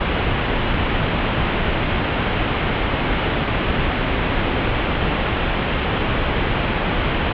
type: low-pass noise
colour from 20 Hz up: pink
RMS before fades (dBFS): -20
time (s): 0-7.33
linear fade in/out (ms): 10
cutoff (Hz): 3300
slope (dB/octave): 48
effects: none